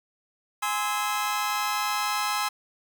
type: chord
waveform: sawtooth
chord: Ab augmented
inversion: none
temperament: just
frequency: 830.6 / 1038.3 / 1297.8 Hz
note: Ab5 / C6 / E6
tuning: 0 / -14 / -27 cents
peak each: -26 dBFS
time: 0.62-2.49 s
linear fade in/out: 10 ms
effects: 9-bit